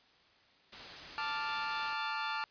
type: noise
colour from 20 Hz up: white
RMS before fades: -46 dBFS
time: 0.72-1.94 s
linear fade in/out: 10 ms
type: chord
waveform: sawtooth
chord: D minor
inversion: second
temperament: equal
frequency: 880 / 1174.7 / 1396.9 Hz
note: A5 / D6 / F6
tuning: 0 / 0 / 0 cents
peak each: -34 / -36 / -35 dBFS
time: 1.18-2.44 s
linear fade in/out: 0 ms
effects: white hiss -65 dBFS RMS until 2.5 s + resampled to 11025 Hz